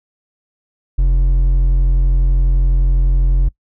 triangle tone with hard clipping, 44.05 Hz, F1, 16 cents sharp, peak -11 dBFS, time 0.98-3.49 s, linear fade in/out 10 ms, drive 8 dB, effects noise-tail reverb RT60 0.1 s tail -22 dB re dry

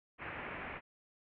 white low-pass noise, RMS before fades -44 dBFS, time 0.18-0.81 s, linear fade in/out 50 ms, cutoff 2500 Hz, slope 48 dB/octave, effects none

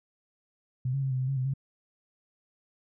sine tone with pitch steps, 127.6 / 137.4 / 134.1 / 128.9 / 129.7 / 136.7 / 128.8 / 135.8 Hz, C3 / C#3 / C3 / C3 / C3 / C#3 / C3 / C#3, -43 / -15 / +43 / -26 / -15 / -24 / -27 / -35 cents, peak -26 dBFS, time 0.85-1.538 s, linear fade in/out 5 ms, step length 86 ms, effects none

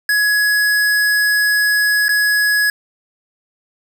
square tone with dropouts, 1680 Hz, G#6, 19 cents sharp, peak -13 dBFS, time 0.09-2.7 s, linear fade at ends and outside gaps 2 ms, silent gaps 2.083-2.091 s, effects 7-bit

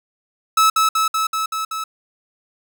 45% pulse tone with echo, 1300 Hz, E6, 24 cents flat, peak -11 dBFS, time 0.57-0.7 s, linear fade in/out 5 ms, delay 190 ms, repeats 6, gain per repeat -2 dB, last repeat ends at 1.84 s, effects none

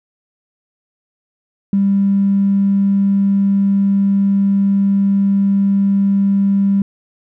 triangle tone with tanh clipping, 197.8 Hz, G3, 16 cents sharp, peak -10 dBFS, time 1.73-6.82 s, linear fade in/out 2 ms, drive 2 dB, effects none

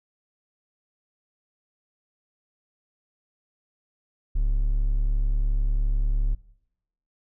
triangle tone, 35.71 Hz, D1, 48 cents flat, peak -18 dBFS, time 4.35-6.35 s, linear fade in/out 10 ms, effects noise-tail reverb RT60 0.8 s tail -19 dB re dry

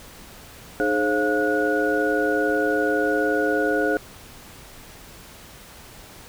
sine tone cluster, 305.1 / 422.5 / 534 / 700 / 1459 Hz, D#4 / G#4 / C5 / F5 / F#6, -34 / +30 / +35 / +4 / -25 cents, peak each -25 / -24 / -25 / -28 / -25 dBFS, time 0.8-3.97 s, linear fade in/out 0 ms, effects pink hiss -44 dBFS RMS until 6.28 s

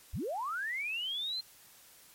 sine linear sweep, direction up, 32.23 to 4200 Hz, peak -33 dBFS, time 0.13-1.41 s, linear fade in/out 10 ms, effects white hiss -58 dBFS RMS until 2.14 s + MP3 64 kbps

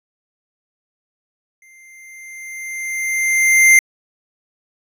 square tone with exponential growth, 2093 Hz, C7, in tune, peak -6 dBFS, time 1.62-3.79 s, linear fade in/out 2 ms, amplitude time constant 470 ms, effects resampled to 32000 Hz

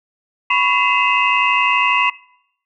sine tone cluster, 994 / 1106 / 2047 / 2576 / 2769 Hz, B5 / C#6 / C7 / E7 / F7, +11 / -4 / -38 / -41 / -15 cents, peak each -19 dBFS, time 0.5-2.1 s, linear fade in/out 5 ms, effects noise-tail reverb RT60 0.7 s tail -21 dB re dry + tanh soft clip ceiling -1 dBFS

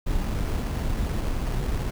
brown noise with sample-and-hold, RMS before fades -26 dBFS, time 0.06-1.91 s, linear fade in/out 10 ms, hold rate 3675 Hz, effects none

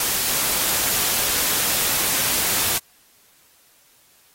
white noise, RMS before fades -21 dBFS, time 0-2.78 s, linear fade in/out 2 ms, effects white hiss -56 dBFS RMS until 4.34 s + AAC 48 kbps

